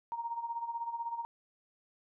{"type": "tone with tremolo", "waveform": "sine", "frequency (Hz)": 932.3, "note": "A#5", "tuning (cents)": 0, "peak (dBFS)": -32, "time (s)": [0.12, 1.25], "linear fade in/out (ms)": 0, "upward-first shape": "sine", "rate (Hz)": 16, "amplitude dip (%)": 70, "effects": []}